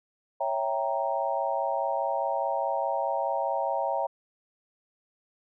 sine chord, C# diminished seventh, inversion none, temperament equal, 554.4 / 659.3 / 784 / 932.3 Hz, C#5 / E5 / G5 / Bb5, 0 / 0 / 0 / 0 cents, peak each -31 dBFS, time 0.4-4.07 s, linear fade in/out 10 ms, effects none

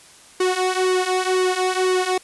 sawtooth tone with flanger, 370 Hz, F#4, in tune, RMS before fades -20 dBFS, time 0.4-2.18 s, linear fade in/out 5 ms, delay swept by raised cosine 1.2 to 3.4 ms, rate 2 Hz, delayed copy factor -0.75, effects white hiss -47 dBFS RMS until 2.23 s + resampled to 24000 Hz

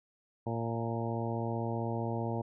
harmonic tone with a mistuned harmonic, 115.4 Hz, A#2, 17 cents flat, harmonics 1 / 2 / 3 / 4 / 5 / 6 / 7 / 8, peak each -35 / -38 / -40 / -41 / -42 / -43 / -43 / -44 dBFS, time 0.46-2.42 s, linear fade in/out 10 ms, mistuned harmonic 7, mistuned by +32 cents, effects none

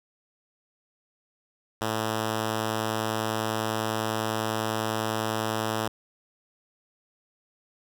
5% pulse tone, 110 Hz, A2, in tune, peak -15 dBFS, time 1.81-5.88 s, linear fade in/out 5 ms, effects none

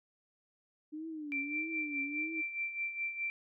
sine tone with vibrato, 300.4 Hz, D4, 39 cents sharp, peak -39 dBFS, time 0.92-2.42 s, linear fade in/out 20 ms, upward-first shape triangle, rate 1.6 Hz, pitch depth 150 cents each way
sine tone with tremolo, 2349 Hz, D7, in tune, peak -32 dBFS, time 1.32-3.3 s, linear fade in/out 0 ms, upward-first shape sine, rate 4.8 Hz, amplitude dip 65%
effects none

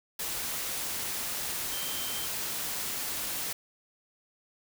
sine tone in noise, 3136 Hz, G7, in tune, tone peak -40 dBFS, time 1.72-2.26 s, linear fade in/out 5 ms, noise white, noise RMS -34 dBFS, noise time 0.19-3.53 s, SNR -9 dB, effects none

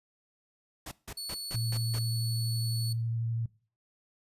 pink noise bursts, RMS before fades -41 dBFS, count 6, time 0.86-1.99 s, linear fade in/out 5 ms, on 55 ms, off 160 ms
sawtooth tone, 4425 Hz, C#8, 4 cents flat, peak -33 dBFS, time 1.17-2.93 s, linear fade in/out 5 ms
sine tone with vibrato, 115 Hz, A#2, 23 cents flat, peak -29 dBFS, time 1.54-3.46 s, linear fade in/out 5 ms, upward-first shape sine, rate 12 Hz, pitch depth 13 cents each way
effects noise-tail reverb RT60 0.4 s tail -21 dB re dry + resampled to 32000 Hz

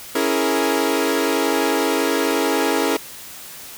sawtooth chord, A# half-diminished seventh, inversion first, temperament equal, 277.2 / 329.6 / 415.3 / 466.2 Hz, C#4 / E4 / G#4 / A#4, 0 / 0 / 0 / 0 cents, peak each -19 dBFS, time 0.15-2.97 s, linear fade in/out 5 ms, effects white hiss -37 dBFS RMS until 3.77 s

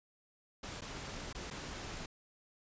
pink noise with dropouts, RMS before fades -44 dBFS, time 0.63-2.06 s, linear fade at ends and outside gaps 5 ms, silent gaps 0.809-0.818 / 1.329-1.348 / 1.503-1.509 s, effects resampled to 16000 Hz

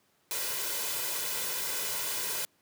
white noise with comb filter, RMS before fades -33 dBFS, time 0.31-2.45 s, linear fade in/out 0 ms, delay 2 ms, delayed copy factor +0.65, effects pink hiss -69 dBFS RMS until 2.61 s + high-pass 150 Hz 12 dB/octave

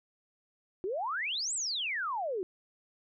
sine exponential two-way sweep, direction up then down, 349.2 to 8290 to 349.2 Hz, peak -31 dBFS, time 0.84-2.43 s, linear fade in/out 0 ms, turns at 1.54 s, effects none

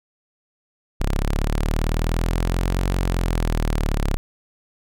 sawtooth linear two-way sweep, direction up then down, 33.44 to 46.11 to 34 Hz, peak -15 dBFS, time 1-4.17 s, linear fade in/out 0 ms, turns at 2.91 s, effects none

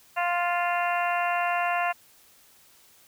harmonic tone with a mistuned harmonic, 350 Hz, F4, 4 cents sharp, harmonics 2 / 3 / 4 / 5 / 6 / 7 / 8, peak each -26 / -30 / -33 / -33 / -36 / -39 / -34 dBFS, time 0.16-1.93 s, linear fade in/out 20 ms, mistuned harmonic 8, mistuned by -31 cents, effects white hiss -57 dBFS RMS until 3.07 s

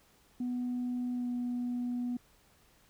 sine tone with pitch glide, 246.9 to 244.5 Hz, B3 to B3, 0 to -17 cents, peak -30 dBFS, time 0.4-2.17 s, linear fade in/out 5 ms, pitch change -17 cents, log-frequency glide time 1.14-1.27 s, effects tanh soft clip ceiling -29 dBFS + pink hiss -65 dBFS RMS until 2.89 s

